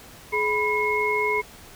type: tone cluster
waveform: sine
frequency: 423.5 / 986 / 2164 Hz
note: G#4 / B5 / C#7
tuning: +34 / -3 / -42 cents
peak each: -25 / -26 / -24 dBFS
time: 0.32-1.42 s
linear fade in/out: 20 ms
effects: pink hiss -46 dBFS RMS until 1.75 s